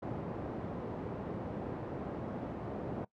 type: band-pass noise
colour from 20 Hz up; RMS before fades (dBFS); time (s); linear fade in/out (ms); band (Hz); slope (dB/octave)
pink; -40; 0.02-3.05; 10; 120 to 680; 12
effects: noise-tail reverb RT60 0.1 s tail -20 dB re dry